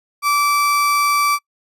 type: tone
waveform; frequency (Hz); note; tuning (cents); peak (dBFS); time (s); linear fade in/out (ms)
35% pulse; 1161; D6; -20; -12; 0.22-1.39; 50
effects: noise-tail reverb RT60 0.1 s tail -25 dB re dry + resampled to 32000 Hz